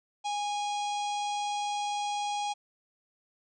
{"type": "harmonic tone with a mistuned harmonic", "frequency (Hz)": 823, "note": "G#5", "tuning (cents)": -16, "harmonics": [1, 3, 4, 5, 6, 7, 8, 9, 10], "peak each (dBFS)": [-30, -43, -41, -47, -49, -47, -49, -54, -51], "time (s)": [0.24, 2.54], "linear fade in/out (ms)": 20, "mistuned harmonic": 10, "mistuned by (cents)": -17, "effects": []}